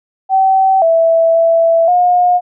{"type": "tone with pitch steps", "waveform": "sine", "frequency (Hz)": [767, 659, 663, 716], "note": ["G5", "E5", "E5", "F5"], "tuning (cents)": [-38, -1, 10, 43], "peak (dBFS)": -7, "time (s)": [0.29, 2.41], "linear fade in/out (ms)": 50, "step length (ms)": 530, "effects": []}